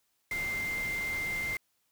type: tone in noise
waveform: sine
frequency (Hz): 2093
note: C7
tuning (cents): 0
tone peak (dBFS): -31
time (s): 0.31-1.57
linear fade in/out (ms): 2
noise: pink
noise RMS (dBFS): -42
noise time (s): 0.31-1.57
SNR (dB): +8
effects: white hiss -75 dBFS RMS until 1.91 s